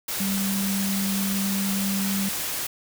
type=tone in noise; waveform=sine; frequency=196 Hz; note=G3; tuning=in tune; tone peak=-24 dBFS; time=0.2-2.29 s; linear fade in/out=5 ms; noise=white; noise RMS=-29 dBFS; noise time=0.08-2.67 s; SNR=+2 dB; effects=none